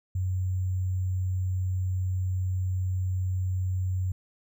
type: tone with sample-and-hold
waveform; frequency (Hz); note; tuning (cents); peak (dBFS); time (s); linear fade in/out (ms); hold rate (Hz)
sine; 92.5; F#2; 0; -25; 0.15-4.12; 5; 7350
effects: none